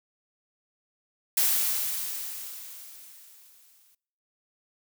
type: noise with exponential decay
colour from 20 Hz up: blue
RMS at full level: -22 dBFS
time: 1.37-3.95 s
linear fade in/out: 5 ms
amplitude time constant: 560 ms
effects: noise-tail reverb RT60 0.7 s tail -25 dB re dry

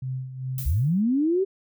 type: tone with tremolo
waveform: sine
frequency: 130 Hz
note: C3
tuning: 11 cents flat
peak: -26 dBFS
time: 0.02-0.74 s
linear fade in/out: 5 ms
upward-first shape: sine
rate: 2.5 Hz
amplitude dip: 65%
type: noise with exponential decay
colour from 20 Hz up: violet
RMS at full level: -32 dBFS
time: 0.58-1.02 s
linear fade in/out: 2 ms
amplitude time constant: 94 ms
type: linear sweep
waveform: sine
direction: up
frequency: 55.3 to 396.7 Hz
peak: -19 dBFS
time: 0.65-1.45 s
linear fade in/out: 20 ms
effects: none

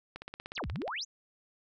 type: click train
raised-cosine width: 0.3 ms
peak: -25 dBFS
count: 13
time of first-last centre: 0.16-0.879 s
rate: 16.7 Hz
type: exponential two-way sweep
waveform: sine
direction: down then up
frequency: 7040 to 54.1 to 7040 Hz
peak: -34 dBFS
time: 0.55-1.05 s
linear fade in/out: 20 ms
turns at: 0.68 s
effects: none

